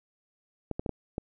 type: clicks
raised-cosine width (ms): 2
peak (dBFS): -18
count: 5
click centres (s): 0.713 / 0.795 / 0.862 / 0.893 / 1.181
effects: none